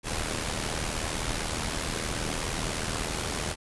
pink noise with amplitude modulation, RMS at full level -28 dBFS, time 0.03-3.56 s, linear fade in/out 50 ms, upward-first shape sine, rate 79.3 Hz, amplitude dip 65%, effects resampled to 24000 Hz

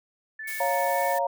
sine tone with pitch glide, 1753 to 1777.5 Hz, A6 to A6, -7 to +17 cents, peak -34 dBFS, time 0.39-1.19 s, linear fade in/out 5 ms, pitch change +24 cents, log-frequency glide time 0.86-1.05 s
sine tone with tremolo, 2217 Hz, C#7, in tune, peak -35 dBFS, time 0.43-1.16 s, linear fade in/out 50 ms, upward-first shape triangle, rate 3.7 Hz, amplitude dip 30%
blue noise, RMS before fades -37 dBFS, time 0.47-1.19 s, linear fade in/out 10 ms
sine chord, Bb minor, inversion first, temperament equal, 554.4 / 698.5 / 932.3 Hz, Db5 / F5 / Bb5, 0 / 0 / 0 cents, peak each -27 dBFS, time 0.6-1.27 s, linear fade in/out 5 ms
effects none

